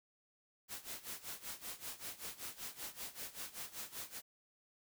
white noise with tremolo, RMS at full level -44 dBFS, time 0.68-4.22 s, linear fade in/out 50 ms, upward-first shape sine, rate 5.2 Hz, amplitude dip 85%, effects none

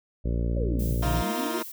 harmonic tone, 58.27 Hz, A#1, in tune, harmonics 1 / 2 / 3 / 4 / 5 / 6 / 7 / 8 / 9 / 10, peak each -25 / -31 / -35 / -37 / -39 / -41 / -42 / -43 / -44 / -45 dBFS, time 0.24-1.23 s, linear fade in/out 20 ms
sine exponential two-way sweep, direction down then up, 608 to 110 to 379.3 Hz, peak -30 dBFS, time 0.56-1.6 s, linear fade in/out 10 ms, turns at 0.97 s
violet noise with tremolo, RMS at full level -39 dBFS, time 0.79-1.72 s, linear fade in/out 5 ms, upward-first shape sine, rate 3.8 Hz, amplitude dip 30%
15% pulse chord, Bb suspended fourth, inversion none, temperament equal with one note detuned, 233.1 / 315.7 / 349.2 Hz, Bb3 / Eb4 / F4, 0 / +25 / 0 cents, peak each -26 dBFS, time 1.02-1.63 s, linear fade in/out 10 ms
effects none

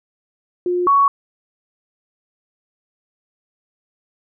sine tone pair in turn, 356.4 / 1117.2 Hz, F4 / C#6, +35 / +13 cents, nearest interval octave + minor sixth, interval 1978 cents, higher second, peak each -16 / -10 dBFS, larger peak second, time 0.66-0.87 / 0.87-1.08 s, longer neither, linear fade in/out 2 ms, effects none

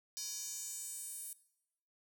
square tone with high-pass filter sweep, 336.6 Hz, E4, 36 cents sharp, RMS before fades -44 dBFS, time 0.17-1.33 s, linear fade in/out 0 ms, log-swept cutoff 5500 to 10000 Hz, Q 3.4, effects noise-tail reverb RT60 0.8 s tail -19 dB re dry

